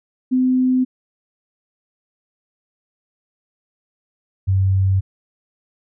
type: tone pair in turn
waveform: sine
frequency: 255.7 / 95.78 Hz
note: C4 / G2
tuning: -40 / -40 cents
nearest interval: octave + perfect fourth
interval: 1700 cents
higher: first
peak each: -13 dBFS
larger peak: neither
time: 0.31-0.85 / 4.47-5.01 s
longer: neither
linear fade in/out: 20 ms
effects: none